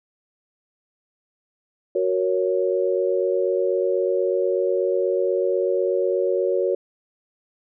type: chord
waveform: sine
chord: F# major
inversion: none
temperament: equal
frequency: 370 / 466.2 / 554.4 Hz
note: F#4 / A#4 / C#5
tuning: 0 / 0 / 0 cents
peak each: -22 / -24 / -23 dBFS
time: 1.95-6.75 s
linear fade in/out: 5 ms
effects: none